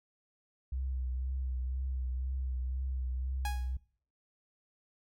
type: tone with vibrato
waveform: sine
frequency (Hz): 64.3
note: C2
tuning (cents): -30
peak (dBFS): -32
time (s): 0.72-3.77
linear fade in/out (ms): 5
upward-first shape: triangle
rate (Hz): 2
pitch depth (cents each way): 45
type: tone with exponential decay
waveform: sawtooth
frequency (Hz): 828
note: G#5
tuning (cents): -5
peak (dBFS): -29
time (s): 3.45-3.76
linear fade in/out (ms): 2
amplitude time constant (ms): 66
effects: noise-tail reverb RT60 0.5 s tail -20 dB re dry + MP3 64 kbps